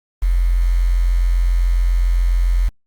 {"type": "tone with quantisation", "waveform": "sine", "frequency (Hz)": 43.65, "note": "F1", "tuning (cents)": 0, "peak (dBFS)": -12, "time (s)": [0.22, 2.69], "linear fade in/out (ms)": 10, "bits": 6, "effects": ["Opus 32 kbps"]}